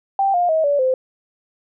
sine tone with pitch steps, 784 / 706.6 / 636.8 / 573.9 / 517.2 Hz, G5 / F5 / D#5 / D5 / C5, 0 / +20 / +40 / -40 / -20 cents, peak -14 dBFS, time 0.19-0.94 s, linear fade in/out 2 ms, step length 150 ms, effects none

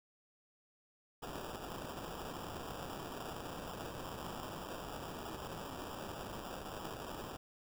violet noise with sample-and-hold, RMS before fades -45 dBFS, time 1.22-7.37 s, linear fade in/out 10 ms, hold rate 2100 Hz, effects none

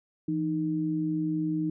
sine tone pair together, 165.84 / 310 Hz, E3 / D#4, +11 / -6 cents, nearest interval major seventh, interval 1083 cents, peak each -31 / -27 dBFS, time 0.28-1.7 s, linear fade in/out 5 ms, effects none

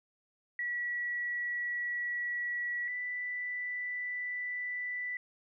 sine tone pair in turn, 1935 / 1979.1 Hz, B6 / B6, -36 / +3 cents, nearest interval unison, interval 39 cents, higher second, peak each -32 / -34 dBFS, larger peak first, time 0.59-2.88 / 2.88-5.17 s, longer neither, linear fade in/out 2 ms, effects none

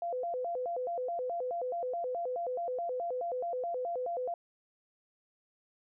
sine tone with vibrato, 589 Hz, D5, 5 cents sharp, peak -32 dBFS, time 0.02-4.34 s, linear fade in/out 2 ms, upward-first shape square, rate 4.7 Hz, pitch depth 270 cents each way, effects none

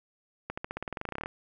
accelerating click train, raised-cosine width 0.5 ms, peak -19 dBFS, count 18, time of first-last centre 0.5-1.259 s, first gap 75 ms, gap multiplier 0.93, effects none

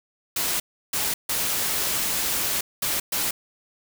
white noise bursts at uneven times, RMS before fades -25 dBFS, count 5, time 0.36-0.6 / 0.93-1.14 / 1.29-2.61 / 2.82-3 / 3.12-3.31 s, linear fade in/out 5 ms, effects none

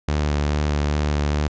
sawtooth tone with vibrato, 73.9 Hz, D2, 11 cents sharp, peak -15 dBFS, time 0.08-1.48 s, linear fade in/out 5 ms, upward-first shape sine, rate 2.4 Hz, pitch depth 19 cents each way, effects resampled to 16000 Hz

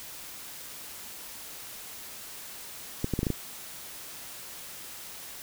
clicks, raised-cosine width 3 ms, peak -14 dBFS, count 6, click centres 3.044 / 3.137 / 3.191 / 3.231 / 3.268 / 3.303 s, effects white hiss -43 dBFS RMS until 5.42 s

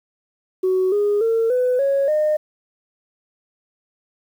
sine tone with pitch steps, 373.2 / 411.7 / 454.2 / 501 / 552.7 / 609.8 Hz, F#4 / G#4 / A#4 / B4 / C#5 / D#5, +15 / -15 / -45 / +25 / -5 / -35 cents, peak -14 dBFS, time 0.63-2.37 s, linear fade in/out 10 ms, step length 290 ms, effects tanh soft clip ceiling -12 dBFS + 8-bit

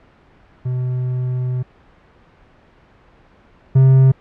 triangle tone pair in turn, 126.3 / 132.39 Hz, B2 / C3, +39 / +21 cents, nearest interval minor second, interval 82 cents, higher second, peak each -16 / -5 dBFS, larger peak second, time 0.65-1.63 / 3.75-4.12 s, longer first, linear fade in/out 10 ms, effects pink hiss -50 dBFS RMS until 4.2 s + low-pass 2000 Hz 12 dB/octave

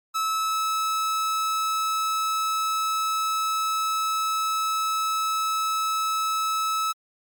45% pulse tone, 1300 Hz, E6, 24 cents flat, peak -23 dBFS, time 0.14-6.93 s, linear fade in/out 20 ms, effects Opus 48 kbps

